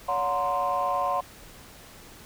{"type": "tone cluster", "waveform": "sine", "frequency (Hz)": [566, 727, 935, 1044], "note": ["C#5", "F#5", "A#5", "C6"], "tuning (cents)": [36, -31, 5, -4], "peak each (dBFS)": [-30, -27, -32, -26], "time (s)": [0.08, 1.21], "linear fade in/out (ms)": 10, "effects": ["tanh soft clip ceiling -17 dBFS", "pink hiss -48 dBFS RMS until 2.25 s"]}